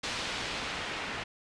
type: noise with low-pass filter sweep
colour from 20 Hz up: white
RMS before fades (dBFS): -36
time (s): 0.03-1.24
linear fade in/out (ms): 10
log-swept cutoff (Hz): 4100 to 2300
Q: 0.89
effects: resampled to 22050 Hz